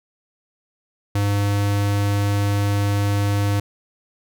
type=tone; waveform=square; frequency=101.4 Hz; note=G#2; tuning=41 cents flat; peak=-18 dBFS; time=1.15-3.6 s; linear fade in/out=5 ms; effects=none